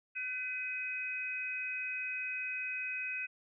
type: harmonic tone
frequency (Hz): 505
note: B4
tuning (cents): +39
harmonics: 3 / 4 / 5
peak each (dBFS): -43 / -47 / -36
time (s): 0.15-3.27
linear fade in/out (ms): 20
effects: none